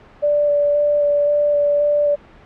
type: tone with vibrato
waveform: sine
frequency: 584 Hz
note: D5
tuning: 10 cents flat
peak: -13 dBFS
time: 0.22-2.16 s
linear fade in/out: 20 ms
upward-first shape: square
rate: 1.9 Hz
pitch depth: 9 cents each way
effects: pink hiss -45 dBFS RMS until 2.45 s + low-pass 2000 Hz 12 dB/octave